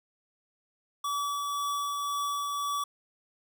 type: tone with tremolo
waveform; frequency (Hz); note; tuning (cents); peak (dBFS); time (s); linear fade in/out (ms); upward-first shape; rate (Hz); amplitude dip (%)
square; 1146; D6; -43; -29; 1.04-2.84; 5; triangle; 1.9; 25
effects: none